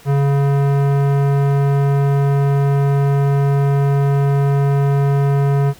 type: tone with tanh clipping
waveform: sine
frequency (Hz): 140.1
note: C#3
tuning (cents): +19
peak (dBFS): -14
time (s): 0.05-5.74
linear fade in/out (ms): 50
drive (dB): 18
effects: pink hiss -44 dBFS RMS until 5.79 s